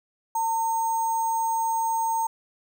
sine tone with sample-and-hold, 906 Hz, A#5, 50 cents flat, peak -22 dBFS, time 0.35-2.27 s, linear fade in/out 5 ms, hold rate 7350 Hz, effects none

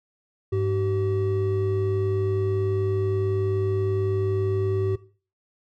triangle tone pair together, 101.2 / 382.1 Hz, G#2 / G4, -44 / -44 cents, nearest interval octave + major seventh, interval 2300 cents, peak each -22 dBFS, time 0.52-4.96 s, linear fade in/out 10 ms, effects noise-tail reverb RT60 0.4 s tail -18 dB re dry

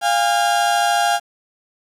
35% pulse tone pair together, 698.6 / 812 Hz, F5 / G#5, 0 / -39 cents, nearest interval minor third, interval 261 cents, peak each -16 dBFS, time 0.01-1.2 s, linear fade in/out 50 ms, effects low-pass 12000 Hz 12 dB/octave + 8-bit

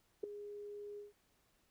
sine tone with ADSR envelope, 411.9 Hz, G#4, 14 cents flat, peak -31 dBFS, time 0.23-1.13 s, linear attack 9 ms, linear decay 4 ms, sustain -14 dB, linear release 150 ms, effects pink hiss -75 dBFS RMS until 1.7 s

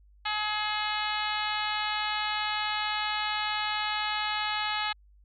harmonic tone with a mistuned harmonic, 424.5 Hz, G#4, 38 cents sharp, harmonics 2 / 3 / 4 / 5 / 6 / 7 / 8 / 9 / 10, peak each -33 / -35 / -36 / -37 / -38 / -38 / -39 / -40 / -40 dBFS, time 0.25-4.93 s, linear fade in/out 10 ms, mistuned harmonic 4, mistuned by -20 cents, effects added 50 Hz sine -55 dBFS peak until 5.24 s

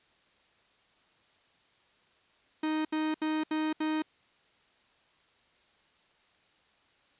45% pulse tone bursts, 311.1 Hz, D#4, in tune, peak -28 dBFS, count 5, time 2.63-4.022 s, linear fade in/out 5 ms, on 220 ms, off 73 ms, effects white hiss -66 dBFS RMS until 7.19 s + resampled to 8000 Hz

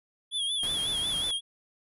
square tone with vibrato, 3359 Hz, G#7, 19 cents sharp, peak -28 dBFS, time 0.31-1.41 s, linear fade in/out 50 ms, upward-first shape sine, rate 5.5 Hz, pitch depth 78 cents each way
pink noise, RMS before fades -41 dBFS, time 0.63-1.31 s, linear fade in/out 2 ms
effects resampled to 32000 Hz

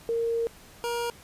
sine / 25% pulse tone pair in turn, 462.2 / 473 Hz, A#4 / A#4, -15 / +25 cents, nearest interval unison, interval 40 cents, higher second, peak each -24 dBFS, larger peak neither, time 0.09-0.47 / 0.84-1.1 s, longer first, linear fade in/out 0 ms, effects pink hiss -51 dBFS RMS until 1.23 s + resampled to 32000 Hz

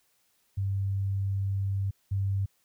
sine tone pair in turn, 98 / 98 Hz, G2 / G2, 0 / 0 cents, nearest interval unison, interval 0 cents, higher neither, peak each -26 / -25 dBFS, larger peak second, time 0.57-1.91 / 2.11-2.46 s, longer first, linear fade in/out 10 ms, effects white hiss -70 dBFS RMS until 2.64 s

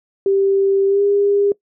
sine tone with pitch glide, 392 to 403.7 Hz, G4 to G#4, 0 to -49 cents, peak -12 dBFS, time 0.26-1.52 s, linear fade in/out 2 ms, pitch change +51 cents, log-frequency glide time 0.87-1.02 s, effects noise-tail reverb RT60 0.1 s tail -21 dB re dry

